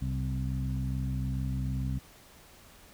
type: harmonic tone with a mistuned harmonic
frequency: 64.7 Hz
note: C2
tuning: 19 cents flat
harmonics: 1 / 2 / 3 / 4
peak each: -33 / -32 / -39 / -40 dBFS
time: 0.01-1.99 s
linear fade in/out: 10 ms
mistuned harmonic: 2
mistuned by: +28 cents
effects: pink hiss -55 dBFS RMS until 2.93 s